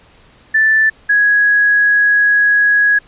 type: tone pair in turn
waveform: sine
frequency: 1760 / 1665.4 Hz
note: A6 / G#6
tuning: 0 / +4 cents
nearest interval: minor second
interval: 96 cents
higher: first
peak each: -8 dBFS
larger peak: neither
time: 0.54-0.9 / 1.09-2.99 s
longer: second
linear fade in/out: 10 ms
effects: pink hiss -47 dBFS RMS until 3.07 s + resampled to 8000 Hz